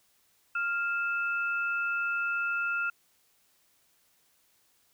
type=tone pair together; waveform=sine; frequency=1396.9 / 2626 Hz; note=F6 / E7; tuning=0 / -7 cents; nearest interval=major seventh; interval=1093 cents; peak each=-28 / -35 dBFS; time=0.55-2.9 s; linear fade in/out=5 ms; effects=white hiss -68 dBFS RMS until 4.93 s